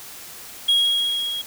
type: tone with level ramp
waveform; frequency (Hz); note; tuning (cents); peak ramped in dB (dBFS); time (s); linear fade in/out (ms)
triangle; 3295; G#7; -14; -12 to -24; 0.68-1.42; 10
effects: white hiss -39 dBFS RMS until 1.46 s